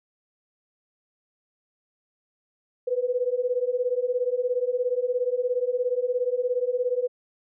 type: beating tone pair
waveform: sine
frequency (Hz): 486.4 / 503.4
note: B4 / B4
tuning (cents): -26 / +33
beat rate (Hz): 17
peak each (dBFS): -26 / -25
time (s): 2.87-7.08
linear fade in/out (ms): 10
effects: none